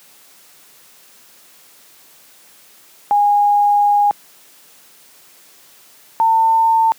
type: tone pair in turn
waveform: sine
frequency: 821 / 899.5 Hz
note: G#5 / A5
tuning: -20 / +38 cents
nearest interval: major second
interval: 158 cents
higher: second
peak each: -10 dBFS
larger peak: neither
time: 3.11-4.11 / 6.2-6.92 s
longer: first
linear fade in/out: 0 ms
effects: white hiss -47 dBFS RMS until 6.98 s + high-pass 150 Hz 12 dB/octave